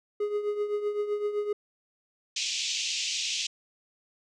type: tone with tremolo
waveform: triangle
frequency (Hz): 415.3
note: G#4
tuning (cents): 0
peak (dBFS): -22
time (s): 0.2-1.53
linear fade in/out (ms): 5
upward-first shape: triangle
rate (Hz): 7.8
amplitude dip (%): 70
type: band-pass noise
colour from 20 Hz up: pink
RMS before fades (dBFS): -31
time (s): 2.36-3.47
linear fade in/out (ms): 5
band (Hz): 2500 to 7100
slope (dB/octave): 48
effects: none